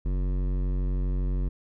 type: tone with hard clipping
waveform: triangle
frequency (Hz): 46.25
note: F#1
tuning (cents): 0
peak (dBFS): -26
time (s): 0.05-1.49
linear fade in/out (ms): 10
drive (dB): 18
effects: none